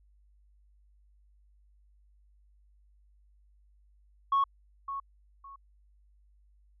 sine tone with echo, 1103 Hz, C#6, 9 cents flat, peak -21 dBFS, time 4.32-4.44 s, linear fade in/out 5 ms, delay 560 ms, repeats 2, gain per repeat -12 dB, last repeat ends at 5.56 s, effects tanh soft clip ceiling -20 dBFS + added 50 Hz sine -60 dBFS peak until 6.8 s

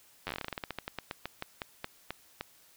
slowing click train, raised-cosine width 0.3 ms, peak -19 dBFS, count 25, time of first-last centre 0.27-2.41 s, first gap 10 ms, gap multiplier 1.16, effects white hiss -61 dBFS RMS until 2.76 s

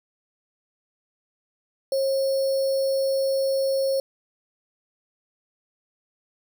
sine tone with sample-and-hold, 540 Hz, C#5, 45 cents flat, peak -20 dBFS, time 1.92-4 s, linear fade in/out 2 ms, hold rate 4900 Hz, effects none

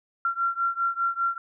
sine beating tone pair, 1368 / 1373 Hz, F6 / F6, -36 / -30 cents, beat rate 5 Hz, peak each -26 / -27 dBFS, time 0.25-1.38 s, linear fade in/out 2 ms, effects none

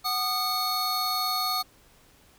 square tone cluster, 745 / 1227 / 4368 Hz, F#5 / D#6 / C#8, +12 / -25 / -26 cents, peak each -33 / -30 / -29 dBFS, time 0.04-1.63 s, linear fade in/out 20 ms, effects pink hiss -58 dBFS RMS until 2.38 s

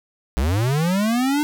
square linear sweep, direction up, 57.3 to 303.1 Hz, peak -18 dBFS, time 0.37-1.43 s, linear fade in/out 0 ms, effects none

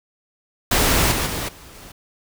pink noise with level steps, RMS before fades -17 / -22 / -26 / -43 / -41 dBFS, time 0.71-1.92 s, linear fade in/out 5 ms, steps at 1.11 / 1.26 / 1.48 / 1.74 s, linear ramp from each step 10 ms, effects none

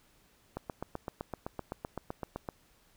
click train, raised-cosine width 1 ms, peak -22 dBFS, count 16, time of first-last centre 0.57-2.488 s, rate 7.82 Hz, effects pink hiss -66 dBFS RMS until 2.96 s

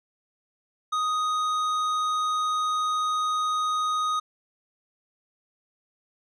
triangle tone with tanh clipping, 1247 Hz, D#6, 3 cents sharp, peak -25 dBFS, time 0.92-4.2 s, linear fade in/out 10 ms, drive 15 dB, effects none

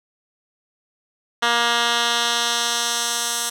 10% pulse tone with band-pass filter sweep, 236.1 Hz, A#3, 22 cents sharp, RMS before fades -21 dBFS, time 1.42-3.5 s, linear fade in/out 10 ms, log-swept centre 2400 to 8300 Hz, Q 0.98, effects none

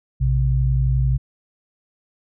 sine tone pair together, 59.13 / 130.81 Hz, A#1 / C3, +25 / 0 cents, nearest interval octave + major second, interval 1375 cents, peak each -18 dBFS, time 0.2-1.18 s, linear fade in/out 20 ms, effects none

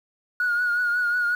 sine tone with vibrato, 1445 Hz, F#6, 41 cents flat, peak -19 dBFS, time 0.4-1.35 s, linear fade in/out 2 ms, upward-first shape triangle, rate 5.5 Hz, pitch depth 48 cents each way, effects tanh soft clip ceiling -16 dBFS + 8-bit

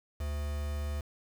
triangle tone with quantisation, 73.42 Hz, D2, in tune, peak -30 dBFS, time 0.2-1.01 s, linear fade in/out 5 ms, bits 7, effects none

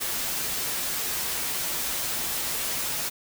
white noise with comb filter, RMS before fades -29 dBFS, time 0-3.1 s, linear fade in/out 20 ms, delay 10 ms, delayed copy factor -0.5, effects none

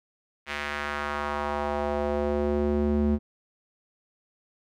square tone with band-pass filter sweep, 73.1 Hz, D2, 7 cents flat, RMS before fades -27 dBFS, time 0.46-3.19 s, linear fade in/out 50 ms, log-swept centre 2200 to 230 Hz, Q 1.6, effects none

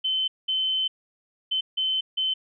sine tone bursts at uneven times, 3065 Hz, G7, 40 cents flat, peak -22 dBFS, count 5, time 0.04-0.28 / 0.48-0.88 / 1.51-1.61 / 1.77-2.01 / 2.17-2.34 s, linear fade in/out 10 ms, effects none

